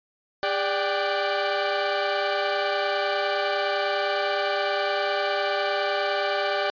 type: tone cluster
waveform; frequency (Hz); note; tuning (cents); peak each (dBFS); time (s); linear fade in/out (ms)
sawtooth; 404.4 / 588 / 779 / 1477; G#4 / D5 / G5 / F#6; -46 / +2 / -11 / -3; -26 / -22 / -25 / -29; 0.43-6.7; 0
effects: resampled to 11025 Hz